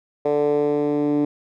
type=tone with band-pass filter sweep; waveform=10% pulse; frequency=146.83 Hz; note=D3; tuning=in tune; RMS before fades=-20 dBFS; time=0.25-1.25 s; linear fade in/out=5 ms; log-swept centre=500 to 300 Hz; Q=3.4; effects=none